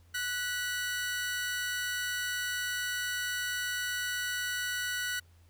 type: tone pair together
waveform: sawtooth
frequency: 1480 / 1943.9 Hz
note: F#6 / B6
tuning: 0 / -28 cents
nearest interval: perfect fourth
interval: 472 cents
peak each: -29 / -35 dBFS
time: 0.14-5.2 s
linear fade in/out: 10 ms
effects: added 85 Hz sine -57 dBFS peak until 5.49 s + pink hiss -68 dBFS RMS until 5.49 s